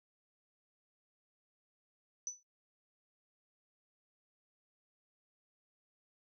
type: tone with exponential decay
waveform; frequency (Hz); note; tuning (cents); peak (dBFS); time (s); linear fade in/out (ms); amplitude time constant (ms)
sine; 5980; F#8; +17; -33; 2.27-2.43; 1; 33
effects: noise-tail reverb RT60 0.2 s tail -18 dB re dry